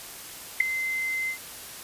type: tone with ADSR envelope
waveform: sine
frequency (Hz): 2069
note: C7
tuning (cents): -20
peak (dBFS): -11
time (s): 0.6-1.38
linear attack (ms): 7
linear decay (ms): 3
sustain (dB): -15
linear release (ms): 92
effects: white hiss -41 dBFS RMS until 1.83 s + resampled to 32000 Hz